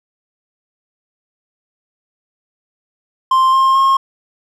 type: tone with pitch steps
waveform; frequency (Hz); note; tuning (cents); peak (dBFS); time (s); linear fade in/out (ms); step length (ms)
triangle; 1050 / 1062.8 / 1075.8; C6 / C6 / C6; +6 / +27 / +48; -7; 3.31-3.97; 5; 220
effects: none